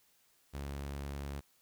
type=tone; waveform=sawtooth; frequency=70.2 Hz; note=C#2; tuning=22 cents sharp; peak=-35 dBFS; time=0.53-1.41 s; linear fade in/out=20 ms; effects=white hiss -70 dBFS RMS until 1.61 s